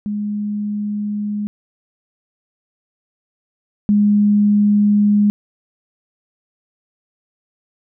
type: tone pair in turn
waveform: sine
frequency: 207.7 / 206.6 Hz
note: G#3 / G#3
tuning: 0 / -9 cents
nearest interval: unison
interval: 9 cents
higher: first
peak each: -19 / -10 dBFS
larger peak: second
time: 0.06-1.47 / 3.89-5.3 s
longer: neither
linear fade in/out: 0 ms
effects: none